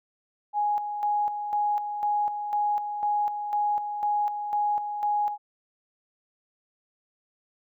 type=tone with tremolo; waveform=sine; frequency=830.6 Hz; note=G#5; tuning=in tune; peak=-22 dBFS; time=0.53-5.38 s; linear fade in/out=50 ms; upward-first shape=square; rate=2 Hz; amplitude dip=55%; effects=none